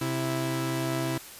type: tone pair together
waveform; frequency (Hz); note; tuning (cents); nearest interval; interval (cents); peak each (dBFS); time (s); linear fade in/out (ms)
sawtooth; 131.52 / 329.6; C3 / E4; +9 / 0; octave + major third; 1591; -26 / -26; 0.01-1.18; 5
effects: white hiss -45 dBFS RMS until 1.39 s + resampled to 32000 Hz